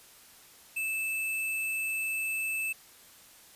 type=tone with sample-and-hold; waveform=sine; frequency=2628 Hz; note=E7; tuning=6 cents flat; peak=-29 dBFS; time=0.76-2.73 s; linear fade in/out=10 ms; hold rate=11025 Hz; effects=white hiss -55 dBFS RMS until 3.55 s + resampled to 32000 Hz